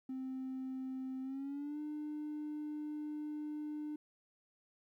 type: tone with pitch glide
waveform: triangle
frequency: 261.6 to 300.5 Hz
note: C4 to D4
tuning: 0 to +40 cents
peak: -36 dBFS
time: 0.09-3.96 s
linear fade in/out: 5 ms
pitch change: +240 cents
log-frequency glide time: 1.22-1.8 s
effects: tanh soft clip ceiling -35 dBFS + 13-bit